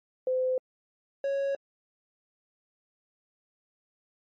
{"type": "tone pair in turn", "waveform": ["sine", "triangle"], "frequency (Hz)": [513, 552.9], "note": ["C5", "C#5"], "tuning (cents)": [-34, -5], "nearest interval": "minor second", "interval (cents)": 129, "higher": "second", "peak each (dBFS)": -24, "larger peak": "neither", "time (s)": [[0.27, 0.58], [1.24, 1.55]], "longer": "neither", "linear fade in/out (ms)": 2, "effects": ["MP3 32 kbps"]}